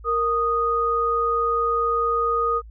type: tone pair together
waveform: sine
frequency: 464.5 / 1240 Hz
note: A#4 / D#6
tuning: -6 / -6 cents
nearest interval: octave + perfect fourth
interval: 1700 cents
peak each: -24 / -20 dBFS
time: 0.04-2.62 s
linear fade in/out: 50 ms
effects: added 55 Hz sine -39 dBFS peak until 2.7 s